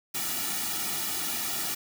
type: noise with comb filter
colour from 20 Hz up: white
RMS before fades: -31 dBFS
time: 0.14-1.75 s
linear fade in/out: 10 ms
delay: 1.9 ms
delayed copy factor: -0.9
effects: none